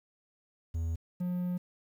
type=tone pair in turn; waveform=triangle; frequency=82.41 / 178.7 Hz; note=E2 / F3; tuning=0 / +40 cents; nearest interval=octave + minor second; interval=1340 cents; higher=second; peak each=-28 dBFS; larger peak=neither; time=0.74-0.96 / 1.2-1.58 s; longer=second; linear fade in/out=10 ms; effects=10-bit